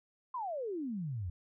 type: exponential sweep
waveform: sine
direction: down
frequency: 1066 to 81.6 Hz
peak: -35 dBFS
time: 0.34-1.3 s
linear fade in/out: 5 ms
effects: none